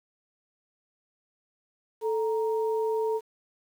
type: tone pair together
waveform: sine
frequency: 440 / 933.4 Hz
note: A4 / A#5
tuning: 0 / +2 cents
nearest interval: octave + minor second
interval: 1302 cents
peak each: -25 / -33 dBFS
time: 2.01-3.21 s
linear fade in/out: 50 ms
effects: 9-bit